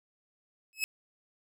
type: tone with exponential growth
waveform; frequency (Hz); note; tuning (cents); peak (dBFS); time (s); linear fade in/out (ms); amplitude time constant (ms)
sawtooth; 2581; E7; -37; -21; 0.73-0.84; 0; 22
effects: none